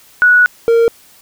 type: tone pair in turn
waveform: sine / triangle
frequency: 1468 / 462.4 Hz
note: F#6 / A#4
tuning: -14 / -14 cents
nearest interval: octave + minor sixth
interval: 2000 cents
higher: first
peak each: -5 dBFS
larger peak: neither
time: 0.22-0.46 / 0.68-0.88 s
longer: first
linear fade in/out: 0 ms
effects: white hiss -45 dBFS RMS until 1.21 s